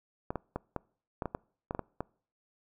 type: clicks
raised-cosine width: 1 ms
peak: -19 dBFS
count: 11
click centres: 0.305 / 0.357 / 0.56 / 0.763 / 1.222 / 1.257 / 1.349 / 1.709 / 1.749 / 1.793 / 2.006 s
effects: noise-tail reverb RT60 0.5 s tail -25 dB re dry